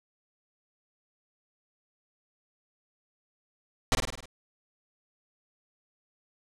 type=noise with echo; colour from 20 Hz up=pink; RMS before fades=-23 dBFS; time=3.92-3.95 s; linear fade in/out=0 ms; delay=51 ms; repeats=6; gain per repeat=-4 dB; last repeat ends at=4.256 s; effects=low-pass 8000 Hz 12 dB/octave